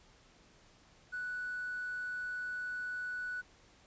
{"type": "tone with hard clipping", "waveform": "sine", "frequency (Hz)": 1480, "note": "F#6", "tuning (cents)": 0, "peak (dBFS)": -37, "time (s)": [1.12, 3.42], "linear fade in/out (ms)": 20, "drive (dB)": 1, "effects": ["pink hiss -63 dBFS RMS until 3.86 s", "resampled to 16000 Hz"]}